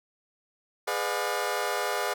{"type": "chord", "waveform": "20% pulse", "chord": "G# diminished seventh", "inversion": "none", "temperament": "just", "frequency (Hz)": [415.3, 498.4, 598, 717.6], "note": ["G#4", "B4", "D5", "F5"], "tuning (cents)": [0, 16, 31, 47], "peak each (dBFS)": -28, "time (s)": [0.87, 2.14], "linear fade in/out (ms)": 10, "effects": []}